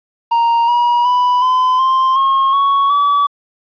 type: tone with pitch steps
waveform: triangle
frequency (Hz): 932 / 959.9 / 988.6 / 1018.1 / 1048.6 / 1079.9 / 1112.2 / 1145.4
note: A#5 / B5 / B5 / C6 / C6 / C#6 / C#6 / D6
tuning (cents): -1 / -50 / +1 / -48 / +3 / -46 / +5 / -44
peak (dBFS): -8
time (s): 0.31-3.27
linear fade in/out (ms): 10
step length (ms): 370
effects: resampled to 11025 Hz + 8-bit